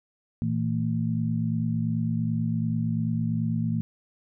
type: tone cluster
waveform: sine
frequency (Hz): 114.2 / 163.2 / 225.9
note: A#2 / E3 / A3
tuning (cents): -35 / -17 / +46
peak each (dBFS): -28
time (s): 0.42-3.81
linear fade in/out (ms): 0
effects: none